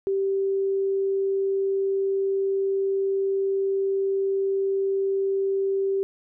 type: tone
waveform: sine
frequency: 390 Hz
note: G4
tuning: 9 cents flat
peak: -21 dBFS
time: 0.07-6.03 s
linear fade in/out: 0 ms
effects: none